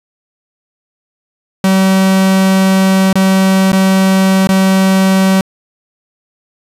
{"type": "tone with dropouts", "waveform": "45% pulse", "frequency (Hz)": 190.8, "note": "G3", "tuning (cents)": -47, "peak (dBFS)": -7, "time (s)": [1.64, 5.41], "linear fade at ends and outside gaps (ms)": 2, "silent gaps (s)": [[3.129, 3.155], [3.719, 3.729], [4.472, 4.49]], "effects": ["resampled to 32000 Hz"]}